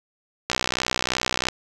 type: click train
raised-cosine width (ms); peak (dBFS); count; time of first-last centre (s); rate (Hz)
0.2; -4; 63; 0.5-1.486; 62.9
effects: none